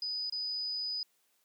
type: tone with dropouts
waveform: sine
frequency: 4978 Hz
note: D#8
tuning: in tune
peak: -33 dBFS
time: 0.02-1.03 s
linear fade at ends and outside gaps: 2 ms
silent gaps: 0.298-0.323 s
effects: white hiss -73 dBFS RMS until 1.44 s + high-pass 200 Hz 12 dB/octave